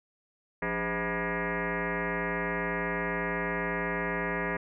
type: tone with frequency modulation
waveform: sine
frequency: 744 Hz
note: F#5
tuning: 9 cents sharp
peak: -28 dBFS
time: 0.62-4.57 s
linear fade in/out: 5 ms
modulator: 230 Hz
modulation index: 5.9
effects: none